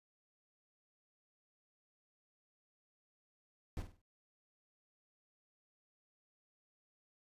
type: noise with echo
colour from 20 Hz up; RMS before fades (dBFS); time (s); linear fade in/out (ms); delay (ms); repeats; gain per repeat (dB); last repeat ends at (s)
brown; -40; 3.77-3.82; 0; 49; 4; -9; 4.016
effects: resampled to 32000 Hz